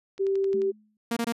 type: click train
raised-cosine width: 0.2 ms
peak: -29 dBFS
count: 6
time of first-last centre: 0.18-0.619 s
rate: 11.4 Hz
type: tone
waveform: sine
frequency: 389.9 Hz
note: G4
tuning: 9 cents flat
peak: -22 dBFS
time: 0.19-0.72 s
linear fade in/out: 20 ms
type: tone with exponential decay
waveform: sine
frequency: 212.5 Hz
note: G#3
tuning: 40 cents sharp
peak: -31 dBFS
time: 0.54-0.97 s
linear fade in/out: 2 ms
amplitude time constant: 92 ms
type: tone bursts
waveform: sawtooth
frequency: 233.1 Hz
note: A#3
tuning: in tune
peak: -21 dBFS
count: 3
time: 1.11-1.324 s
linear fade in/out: 5 ms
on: 56 ms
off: 23 ms
effects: resampled to 32000 Hz